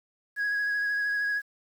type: tone with vibrato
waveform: sine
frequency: 1661.2 Hz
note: G#6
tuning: in tune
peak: -23 dBFS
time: 0.36-1.42 s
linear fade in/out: 50 ms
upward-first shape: sine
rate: 13 Hz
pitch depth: 17 cents each way
effects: tanh soft clip ceiling -24 dBFS + 9-bit